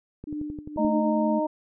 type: click train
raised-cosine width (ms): 3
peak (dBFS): -25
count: 8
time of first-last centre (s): 0.24-0.849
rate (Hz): 11.5
type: tone with tremolo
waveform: sine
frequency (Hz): 299.4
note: D4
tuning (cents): +33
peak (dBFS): -28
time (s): 0.27-1.16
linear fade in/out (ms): 5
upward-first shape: triangle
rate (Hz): 2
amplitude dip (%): 85
type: harmonic tone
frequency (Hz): 307.9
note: D#4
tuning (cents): -18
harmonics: 1 / 2 / 3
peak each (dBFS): -27 / -26 / -29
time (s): 0.77-1.47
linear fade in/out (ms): 10
type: tone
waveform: sine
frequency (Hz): 220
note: A3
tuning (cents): 0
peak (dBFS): -24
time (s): 0.78-1.4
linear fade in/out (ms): 20
effects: none